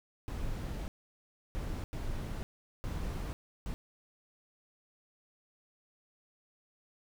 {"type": "noise bursts at uneven times", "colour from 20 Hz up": "brown", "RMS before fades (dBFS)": -37, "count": 5, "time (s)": [[0.28, 0.88], [1.55, 1.84], [1.93, 2.43], [2.84, 3.33], [3.66, 3.74]], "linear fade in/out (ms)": 0, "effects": []}